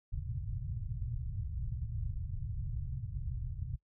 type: low-pass noise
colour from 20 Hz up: white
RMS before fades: -38 dBFS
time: 0.12-3.76 s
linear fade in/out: 10 ms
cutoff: 130 Hz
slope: 48 dB/octave
effects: noise-tail reverb RT60 0.1 s tail -20 dB re dry